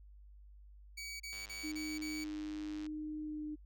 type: tone bursts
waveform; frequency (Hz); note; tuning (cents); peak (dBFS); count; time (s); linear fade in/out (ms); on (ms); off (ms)
20% pulse; 2270; C#7; +41; -38; 5; 0.97-2.244; 10; 230; 31
type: click train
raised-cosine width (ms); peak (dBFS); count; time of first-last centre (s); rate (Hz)
0.2; -36; 156; 1.33-2.865; 101
type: tone with pitch glide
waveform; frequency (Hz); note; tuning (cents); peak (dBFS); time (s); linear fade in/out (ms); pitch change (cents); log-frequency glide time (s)
sine; 305.9 to 302.7; D#4 to D#4; -29 to -48; -39; 1.63-3.56; 20; -19; 3.21-3.44
effects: added 50 Hz sine -54 dBFS peak until 3.65 s